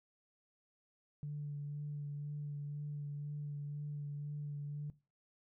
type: tone with vibrato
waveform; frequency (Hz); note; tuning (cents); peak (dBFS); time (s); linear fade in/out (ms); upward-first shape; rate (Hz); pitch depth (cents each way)
sine; 146; D3; -10; -38; 1.23-4.9; 0; sine; 2; 17
effects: noise-tail reverb RT60 0.3 s tail -18 dB re dry + tanh soft clip ceiling -34 dBFS